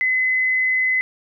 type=tone; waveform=sine; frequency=2030 Hz; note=B6; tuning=47 cents sharp; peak=-16 dBFS; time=0.01-1.01 s; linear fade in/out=0 ms; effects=none